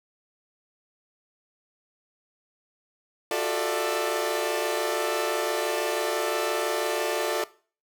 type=tone cluster; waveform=sawtooth; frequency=354.3 / 380.2 / 440.4 / 594 / 661 Hz; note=F4 / F#4 / A4 / D5 / E5; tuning=+25 / +47 / +2 / +20 / +5 cents; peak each=-28 / -31 / -25 / -26 / -30 dBFS; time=3.31-7.44 s; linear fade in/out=2 ms; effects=noise-tail reverb RT60 0.4 s tail -19 dB re dry